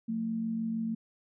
sine tone pair together, 178.58 / 225 Hz, F3 / A3, +39 / +39 cents, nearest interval major third, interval 400 cents, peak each -40 / -30 dBFS, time 0.08-0.95 s, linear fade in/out 10 ms, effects none

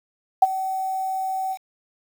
sine tone with ADSR envelope, 761 Hz, F#5, 48 cents sharp, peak -7 dBFS, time 0.42-1.58 s, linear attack 7 ms, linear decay 29 ms, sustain -16 dB, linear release 64 ms, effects 7-bit

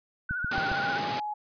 sine tone with vibrato, 1468 Hz, F#6, 14 cents flat, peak -29 dBFS, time 0.29-0.98 s, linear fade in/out 5 ms, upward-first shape triangle, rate 15 Hz, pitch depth 77 cents each way
click train, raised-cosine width 5 ms, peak -22 dBFS, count 4, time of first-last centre 0.31-0.717 s, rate 7.38 Hz
pink high-pass noise, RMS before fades -33 dBFS, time 0.51-1.2 s, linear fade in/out 5 ms, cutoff 130 Hz, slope 24 dB/octave
sine tone with pitch glide, 784 to 840.3 Hz, G5 to G#5, 0 to +20 cents, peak -30 dBFS, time 0.53-1.34 s, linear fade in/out 10 ms, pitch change +120 cents, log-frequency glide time 0.67-1.2 s
effects resampled to 11025 Hz

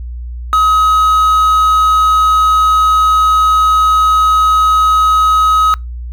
triangle tone with quantisation, 1270 Hz, D#6, 35 cents sharp, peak -5 dBFS, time 0.53-5.74 s, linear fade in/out 0 ms, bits 5, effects noise-tail reverb RT60 0.2 s tail -25 dB re dry + added 60 Hz sine -21 dBFS peak until 6.12 s

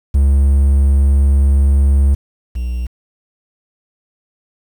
triangle tone pair in turn, 69.3 / 61.09 Hz, C#2 / B1, 0 / -18 cents, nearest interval major second, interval 218 cents, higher first, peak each -6 / -15 dBFS, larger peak first, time 0.14-2.15 / 2.55-2.87 s, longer first, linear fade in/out 10 ms, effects 7-bit

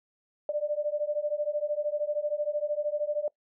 sine beating tone pair, 587.3 / 600.3 Hz, D5 / D5, 0 / +38 cents, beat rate 13 Hz, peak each -30 dBFS, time 0.49-3.28 s, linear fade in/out 2 ms, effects noise-tail reverb RT60 0.1 s tail -22 dB re dry

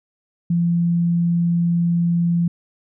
sine tone, 171.1 Hz, F3, 35 cents flat, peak -15 dBFS, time 0.5-2.48 s, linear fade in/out 5 ms, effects none

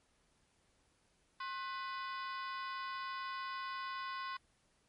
harmonic tone with a mistuned harmonic, 497.8 Hz, B4, 14 cents sharp, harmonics 2 / 3 / 4 / 5 / 6 / 7 / 8 / 9 / 10, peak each -41 / -47 / -50 / -55 / -56 / -56 / -57 / -59 / -57 dBFS, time 1.4-4.37 s, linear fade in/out 5 ms, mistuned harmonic 2, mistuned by +120 cents, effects pink hiss -74 dBFS RMS until 4.88 s + MP3 48 kbps

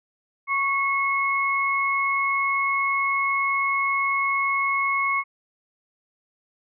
sine tone pair together, 1108.7 / 2179 Hz, C#6 / C#7, 0 / -30 cents, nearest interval octave, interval 1170 cents, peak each -23 dBFS, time 0.47-5.24 s, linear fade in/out 50 ms, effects none

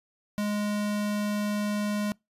square tone, 207.7 Hz, G#3, in tune, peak -27 dBFS, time 0.38-2.12 s, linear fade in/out 0 ms, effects noise-tail reverb RT60 0.2 s tail -25 dB re dry + resampled to 32000 Hz

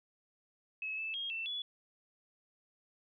sine tone with pitch steps, 2580 / 2629 / 3250 / 2675 / 3413 Hz, E7 / E7 / G#7 / E7 / G#7, -38 / -5 / -38 / +25 / +47 cents, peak -36 dBFS, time 0.82-1.62 s, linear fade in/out 2 ms, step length 160 ms, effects none

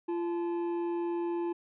triangle tone pair together, 343.6 / 868 Hz, F4 / A5, -28 / -24 cents, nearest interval octave + major third, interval 1604 cents, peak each -28 / -39 dBFS, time 0.08-1.53 s, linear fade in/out 10 ms, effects resampled to 8000 Hz

